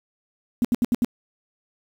sine tone bursts, 239.3 Hz, A#3, 46 cents sharp, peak -16 dBFS, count 5, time 0.62-1.046 s, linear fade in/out 0 ms, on 26 ms, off 74 ms, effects 7-bit

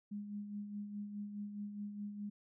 sine tone with tremolo, 205.7 Hz, G#3, 16 cents flat, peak -39 dBFS, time 0.11-2.3 s, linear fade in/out 10 ms, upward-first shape sine, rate 4.8 Hz, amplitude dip 50%, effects none

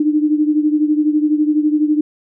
sine beating tone pair, 300 / 312 Hz, D4 / D#4, +37 / +5 cents, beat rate 12 Hz, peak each -13 / -18 dBFS, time 0-2.01 s, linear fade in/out 5 ms, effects none

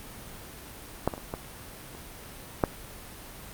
clicks, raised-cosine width 1 ms, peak -9 / -19 / -25 / -18 / -29 / -6 dBFS, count 6, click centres 1.076 / 1.138 / 1.179 / 1.339 / 1.95 / 2.638 s, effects pink hiss -44 dBFS RMS until 3.53 s + Opus 32 kbps

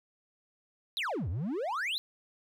triangle exponential two-way sweep, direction down then up, 4186 to 76.4 to 4186 Hz, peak -29 dBFS, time 0.97-1.98 s, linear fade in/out 0 ms, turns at 1.29 s, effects none

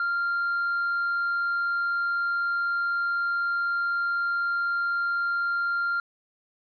triangle tone with tanh clipping, 1392 Hz, F6, 6 cents flat, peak -24 dBFS, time 0-6 s, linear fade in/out 2 ms, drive 6 dB, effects resampled to 11025 Hz

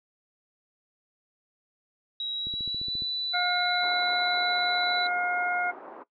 sine tone with pitch glide, 3854 to 3974 Hz, B7 to B7, -43 to +10 cents, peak -29 dBFS, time 2.2-5.07 s, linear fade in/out 2 ms, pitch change +53 cents, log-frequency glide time 2.33-2.94 s
click train, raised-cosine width 3 ms, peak -30 dBFS, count 9, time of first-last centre 2.47-3.022 s, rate 14.5 Hz
harmonic tone, 714 Hz, F5, 38 cents sharp, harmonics 1 / 2 / 3, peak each -29 / -27 / -32 dBFS, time 3.33-5.72 s, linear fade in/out 20 ms
white band-pass noise, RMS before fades -44 dBFS, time 3.81-6.04 s, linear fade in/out 20 ms, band 290 to 1100 Hz, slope 24 dB/octave
effects noise-tail reverb RT60 0.1 s tail -18 dB re dry

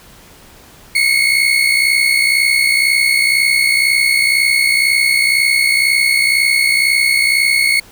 35% pulse tone pair together, 2155 / 2217 Hz, C#7 / C#7, -49 / 0 cents, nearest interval unison, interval 49 cents, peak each -12 dBFS, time 0.95-7.8 s, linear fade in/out 5 ms, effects pink hiss -42 dBFS RMS until 7.91 s

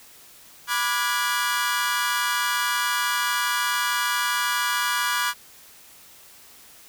sawtooth chord, G# half-diminished seventh, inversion first, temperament equal with one note detuned, 987.8 / 1174.7 / 1445.3 / 1661.2 Hz, B5 / D6 / F#6 / G#6, 0 / 0 / -41 / 0 cents, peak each -24 dBFS, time 0.67-5.34 s, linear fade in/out 50 ms, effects white hiss -49 dBFS RMS until 6.88 s

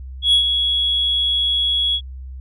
sine tone with ADSR envelope, 3347 Hz, G#7, 13 cents sharp, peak -7 dBFS, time 0.22-2.01 s, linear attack 110 ms, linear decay 97 ms, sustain -8 dB, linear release 65 ms, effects tanh soft clip ceiling -9 dBFS + added 65 Hz sine -30 dBFS peak until 2.4 s

